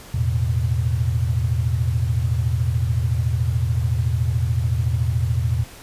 sine chord, E suspended fourth, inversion none, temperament just, 82.41 / 109.88 / 123.61 Hz, E2 / A2 / B2, 0 / -2 / +2 cents, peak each -22 dBFS, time 0.14-5.64 s, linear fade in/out 5 ms, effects pink hiss -42 dBFS RMS until 5.82 s + resampled to 32000 Hz

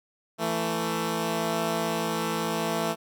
10% pulse tone pair together, 166.46 / 222.2 Hz, E3 / A3, +17 / +17 cents, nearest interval perfect fourth, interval 500 cents, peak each -21 / -20 dBFS, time 0.38-2.96 s, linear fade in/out 50 ms, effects none

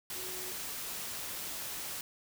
sine tone in noise, 368.8 Hz, F#4, 6 cents flat, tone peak -48 dBFS, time 0.16-0.52 s, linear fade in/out 2 ms, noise white, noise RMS -40 dBFS, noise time 0.1-2.01 s, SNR -11 dB, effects none

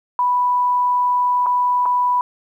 sine tone with dropouts, 987 Hz, B5, 1 cent flat, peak -14 dBFS, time 0.19-2.21 s, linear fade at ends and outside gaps 1 ms, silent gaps 1.461-1.466 / 1.856-1.86 s, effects 9-bit

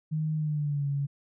sine tone with pitch glide, 155.56 to 141.01 Hz, D#3 to C#3, 0 to +30 cents, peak -26 dBFS, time 0.11-1.07 s, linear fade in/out 20 ms, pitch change -170 cents, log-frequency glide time 0.35-0.87 s, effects none

